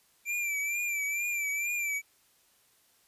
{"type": "tone with vibrato", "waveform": "square", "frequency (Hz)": 2349, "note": "D7", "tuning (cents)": 0, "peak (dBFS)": -30, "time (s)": [0.25, 2.02], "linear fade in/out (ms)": 50, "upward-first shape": "triangle", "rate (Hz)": 2.2, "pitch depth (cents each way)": 68, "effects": ["white hiss -66 dBFS RMS until 3.07 s", "resampled to 32000 Hz"]}